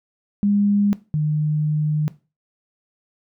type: tone pair in turn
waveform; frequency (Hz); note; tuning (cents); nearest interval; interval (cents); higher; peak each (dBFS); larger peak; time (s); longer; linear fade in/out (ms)
sine; 203.4 / 151.89; G#3 / D#3; -36 / -41; perfect fourth; 505; first; -15 / -17; first; 0.43-0.93 / 1.14-2.08; second; 0
effects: noise-tail reverb RT60 0.3 s tail -17 dB re dry